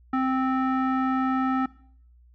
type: tone with low-pass filter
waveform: square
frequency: 261.6 Hz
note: C4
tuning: in tune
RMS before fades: -24 dBFS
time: 0.13-1.66 s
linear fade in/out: 5 ms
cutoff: 1400 Hz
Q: 2.8
effects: noise-tail reverb RT60 0.6 s tail -21 dB re dry + added 60 Hz sine -52 dBFS peak until 2.34 s